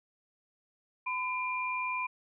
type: tone pair together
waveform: sine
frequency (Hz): 1009.5 / 2390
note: B5 / D7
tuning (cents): +38 / +30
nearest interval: octave + minor third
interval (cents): 1492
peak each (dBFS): -33 / -34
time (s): 1.06-2.07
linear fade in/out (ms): 10
effects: none